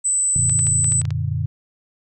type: tone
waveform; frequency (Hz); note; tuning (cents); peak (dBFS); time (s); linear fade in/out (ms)
sine; 8010; B8; +23; -16; 0.04-1.02; 20
type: chord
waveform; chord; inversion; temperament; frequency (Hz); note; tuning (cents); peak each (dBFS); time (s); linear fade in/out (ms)
sine; Gb augmented; none; equal with one note detuned; 91.65 / 116.54 / 146.83; Gb2 / Bb2 / D3; -16 / 0 / 0; -24; 0.36-1.46; 0
type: clicks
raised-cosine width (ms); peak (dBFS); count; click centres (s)
0.2; -17; 8; 0.496 / 0.592 / 0.669 / 0.844 / 0.921 / 1.016 / 1.053 / 1.106
effects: none